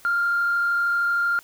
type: tone with frequency modulation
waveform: sine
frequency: 1397 Hz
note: F6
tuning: in tune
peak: -18 dBFS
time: 0.05-1.39 s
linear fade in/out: 0 ms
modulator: 33 Hz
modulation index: 0.41
effects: tanh soft clip ceiling -15 dBFS + white hiss -51 dBFS RMS until 1.43 s